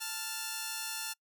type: tone pair together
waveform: 5% pulse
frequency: 879.5 / 1396.9 Hz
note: A5 / F6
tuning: -1 / 0 cents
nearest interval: minor sixth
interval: 801 cents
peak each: -27 dBFS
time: 0-1.14 s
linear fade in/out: 20 ms
effects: noise-tail reverb RT60 0.1 s tail -26 dB re dry